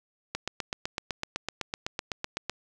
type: click train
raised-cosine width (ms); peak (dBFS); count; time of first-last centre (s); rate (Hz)
0.2; -13; 18; 0.35-2.496; 7.92
effects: none